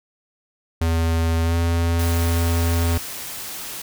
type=tone with pitch glide; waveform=square; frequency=82.41 to 84.29 Hz; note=E2 to E2; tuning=0 to +39 cents; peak=-18 dBFS; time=0.81-2.98 s; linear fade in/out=5 ms; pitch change=+39 cents; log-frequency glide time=1.43-1.55 s
type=noise; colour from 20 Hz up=white; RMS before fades=-32 dBFS; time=1.99-3.82 s; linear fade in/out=5 ms
effects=none